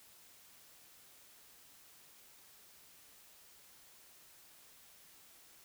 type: silence
effects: white hiss -61 dBFS RMS until 5.64 s